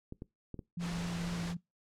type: clicks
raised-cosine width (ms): 3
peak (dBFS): -29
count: 4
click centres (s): 0.124 / 0.221 / 0.543 / 0.592
type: tone with vibrato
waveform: sine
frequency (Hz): 171.9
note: F3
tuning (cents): -27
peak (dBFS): -35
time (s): 0.77-1.57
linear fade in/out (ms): 5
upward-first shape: triangle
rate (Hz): 4.2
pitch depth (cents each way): 16
type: noise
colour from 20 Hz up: pink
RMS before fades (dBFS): -42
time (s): 0.79-1.55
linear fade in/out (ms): 50
effects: noise-tail reverb RT60 0.2 s tail -22 dB re dry + low-pass 7000 Hz 12 dB/octave